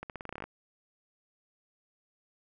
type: accelerating click train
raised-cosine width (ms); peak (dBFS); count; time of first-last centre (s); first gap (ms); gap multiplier
0.5; -24; 12; 0.03-0.44; 68; 0.87
effects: none